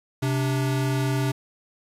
square tone pair together, 130.81 / 292.1 Hz, C3 / D4, 0 / -9 cents, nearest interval octave + major second, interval 1391 cents, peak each -23 / -30 dBFS, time 0.22-1.32 s, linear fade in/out 10 ms, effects resampled to 32000 Hz + 8-bit

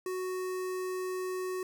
square tone with notch filter, 370 Hz, F#4, in tune, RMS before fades -35 dBFS, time 0.06-1.63 s, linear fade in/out 2 ms, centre 3500 Hz, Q 1.3, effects none

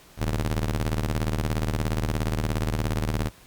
sawtooth ring-modulated tone, 76.9 Hz, D#2, 20 cents flat, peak -17 dBFS, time 0.17-3.31 s, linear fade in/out 50 ms, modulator 29.9 Hz, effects pink hiss -52 dBFS RMS until 3.46 s + Opus 48 kbps

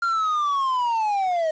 triangle linear sweep, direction down, 1396.9 to 618 Hz, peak -18 dBFS, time 0.02-1.51 s, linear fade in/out 5 ms, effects resampled to 16000 Hz + 8-bit

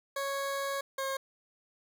20% pulse tone pair in turn, 553 / 538.5 Hz, C#5 / C5, -4 / +50 cents, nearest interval unison, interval 46 cents, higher first, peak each -27 dBFS, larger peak neither, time 0.16-0.81 / 0.98-1.17 s, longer first, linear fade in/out 5 ms, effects none

